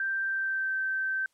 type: tone with pitch glide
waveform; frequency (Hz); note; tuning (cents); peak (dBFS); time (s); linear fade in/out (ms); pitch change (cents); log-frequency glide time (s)
sine; 1571 to 1551.2; G6 to G6; +3 to -19; -27; 0-1.26; 2; -22; 0.25-0.74
effects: white hiss -72 dBFS RMS until 1.33 s + low-pass 10000 Hz 12 dB/octave